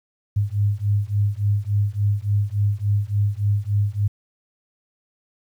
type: beating tone pair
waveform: sine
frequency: 100.7 / 104.2 Hz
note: G2 / G#2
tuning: +47 / +6 cents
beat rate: 3.5 Hz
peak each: -21 dBFS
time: 0.36-4.08 s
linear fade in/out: 10 ms
effects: 9-bit

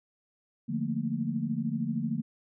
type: chord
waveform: sine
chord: Bb major seventh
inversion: first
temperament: equal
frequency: 146.83 / 174.61 / 220 / 233.1 Hz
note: D3 / F3 / A3 / Bb3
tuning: 0 / 0 / 0 / 0 cents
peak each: -35 / -36 / -33 / -32 dBFS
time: 0.68-2.22 s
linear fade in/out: 20 ms
effects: none

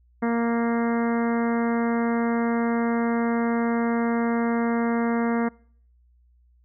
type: harmonic tone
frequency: 233.1 Hz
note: A#3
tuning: in tune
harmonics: 1 / 2 / 3 / 4 / 5 / 6 / 7 / 8 / 9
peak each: -22 / -28 / -32 / -34 / -36 / -38 / -39 / -40 / -41 dBFS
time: 0.22-5.49 s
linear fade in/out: 10 ms
effects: noise-tail reverb RT60 0.6 s tail -26 dB re dry + added 60 Hz sine -56 dBFS peak until 6.64 s

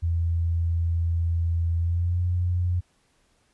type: tone with pitch glide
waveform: sine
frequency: 84 to 88.74 Hz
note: E2 to F2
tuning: +33 to +28 cents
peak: -21 dBFS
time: 0.02-2.81 s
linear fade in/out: 20 ms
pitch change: +95 cents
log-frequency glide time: 1.78-2.22 s
effects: pink hiss -66 dBFS RMS until 3.53 s + resampled to 24000 Hz

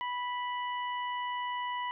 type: harmonic tone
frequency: 985 Hz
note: B5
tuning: 5 cents flat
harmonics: 1 / 2 / 3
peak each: -33 / -40 / -44 dBFS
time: 0.01-1.91 s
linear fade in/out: 0 ms
effects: none

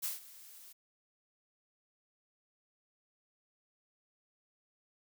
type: noise with ADSR envelope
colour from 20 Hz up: blue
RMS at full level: -35 dBFS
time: 0.02-0.73 s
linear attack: 23 ms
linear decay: 150 ms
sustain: -19 dB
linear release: 11 ms
effects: none

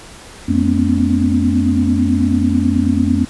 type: tone cluster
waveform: sine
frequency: 88.1 / 217.1 / 246 / 255.1 / 283.6 Hz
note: F2 / A3 / B3 / C4 / C#4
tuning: +16 / -23 / -7 / -44 / +40 cents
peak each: -18 dBFS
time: 0.48-3.25 s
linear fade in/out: 10 ms
effects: pink hiss -37 dBFS RMS until 3.29 s + resampled to 24000 Hz

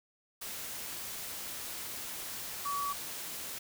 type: tone in noise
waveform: sine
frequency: 1138 Hz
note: C#6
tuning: 45 cents sharp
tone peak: -32 dBFS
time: 2.65-2.93 s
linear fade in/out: 10 ms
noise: white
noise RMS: -41 dBFS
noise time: 0.41-3.59 s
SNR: +6 dB
effects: none

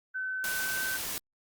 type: tone with pitch glide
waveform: sine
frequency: 1522 to 1535.2 Hz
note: F#6 to G6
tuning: +48 to -37 cents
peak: -31 dBFS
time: 0.14-0.98 s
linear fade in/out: 20 ms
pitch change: +15 cents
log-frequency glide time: 0.57-0.77 s
type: noise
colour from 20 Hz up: white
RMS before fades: -35 dBFS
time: 0.44-1.18 s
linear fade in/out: 0 ms
effects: Opus 48 kbps

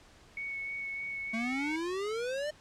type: tone with vibrato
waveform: sine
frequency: 2217 Hz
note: C#7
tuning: in tune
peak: -35 dBFS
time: 0.37-1.76 s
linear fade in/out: 2 ms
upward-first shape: sine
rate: 3.3 Hz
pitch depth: 11 cents each way
type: exponential sweep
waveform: square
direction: up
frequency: 220 to 614 Hz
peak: -33 dBFS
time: 1.33-2.51 s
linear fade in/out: 10 ms
effects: pink hiss -58 dBFS RMS until 2.6 s + low-pass 7000 Hz 12 dB/octave

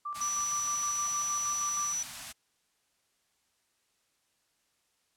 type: tone with tremolo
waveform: sine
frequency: 1176 Hz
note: D6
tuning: 2 cents sharp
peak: -33 dBFS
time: 0.05-1.93 s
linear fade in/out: 10 ms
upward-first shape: square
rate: 6.4 Hz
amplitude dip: 50%
type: band-stop noise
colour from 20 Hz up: white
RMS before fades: -41 dBFS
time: 0.14-2.33 s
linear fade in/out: 20 ms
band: 280 to 600 Hz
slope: 96 dB/octave
type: tone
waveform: sine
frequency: 5920 Hz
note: F#8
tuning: in tune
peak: -30 dBFS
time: 0.21-2.03 s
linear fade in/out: 5 ms
effects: white hiss -74 dBFS RMS until 5.16 s + low-pass 10000 Hz 12 dB/octave

